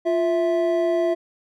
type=tone pair together; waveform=triangle; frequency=348.6 / 658 Hz; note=F4 / E5; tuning=-3 / -3 cents; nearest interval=major seventh; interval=1100 cents; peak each=-19 dBFS; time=0.05-1.15 s; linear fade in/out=20 ms; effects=none